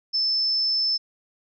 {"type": "tone", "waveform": "sine", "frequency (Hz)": 5270, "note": "E8", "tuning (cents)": -1, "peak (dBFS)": -20, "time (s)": [0.13, 0.98], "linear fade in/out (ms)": 20, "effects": []}